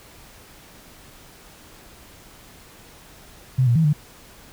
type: tone with pitch steps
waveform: sine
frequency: 129 / 119.2 / 161.6 / 149.2 Hz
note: C3 / A#2 / E3 / D3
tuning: -24 / +39 / -34 / +28 cents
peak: -14 dBFS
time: 3.58-3.932 s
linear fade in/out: 10 ms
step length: 88 ms
effects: pink hiss -47 dBFS RMS until 4.52 s